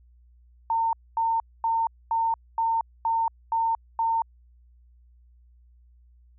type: tone bursts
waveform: sine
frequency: 909 Hz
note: A#5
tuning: 44 cents flat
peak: -21 dBFS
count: 8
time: 0.7-4.22 s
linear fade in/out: 2 ms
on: 230 ms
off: 240 ms
effects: added 60 Hz sine -53 dBFS peak until 6.38 s